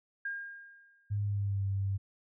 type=tone with exponential decay; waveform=sine; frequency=1614 Hz; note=G#6; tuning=50 cents flat; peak=-32 dBFS; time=0.25-1.17 s; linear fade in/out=5 ms; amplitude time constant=200 ms
type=tone with pitch glide; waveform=sine; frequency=102.5 to 97.98 Hz; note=G#2 to G2; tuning=-22 to 0 cents; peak=-29 dBFS; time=1.1-1.98 s; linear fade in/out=20 ms; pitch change=-78 cents; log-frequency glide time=1.23-1.65 s
effects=none